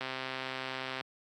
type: click train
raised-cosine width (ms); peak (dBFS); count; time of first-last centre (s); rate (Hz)
0.3; -20; 132; 0.01-1.01; 131
effects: high-pass 150 Hz 12 dB/octave + AAC 64 kbps